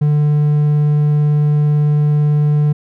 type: tone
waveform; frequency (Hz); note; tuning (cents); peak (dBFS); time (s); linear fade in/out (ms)
triangle; 148.5; D3; +20; -8; 0.01-2.73; 10
effects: none